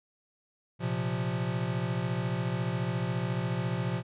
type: chord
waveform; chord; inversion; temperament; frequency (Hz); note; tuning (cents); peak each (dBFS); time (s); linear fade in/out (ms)
square; Bb suspended second; none; equal; 116.54 / 130.81 / 174.61; Bb2 / C3 / F3; 0 / 0 / 0; -34; 0.79-4.03; 50
effects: resampled to 8000 Hz